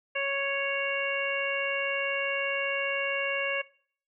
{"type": "harmonic tone", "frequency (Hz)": 554.4, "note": "C#5", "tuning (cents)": 0, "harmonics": [1, 2, 3, 4, 5], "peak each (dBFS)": [-32, -38, -34, -33, -32], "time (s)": [0.15, 3.62], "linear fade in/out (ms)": 10, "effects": ["noise-tail reverb RT60 0.5 s tail -20 dB re dry"]}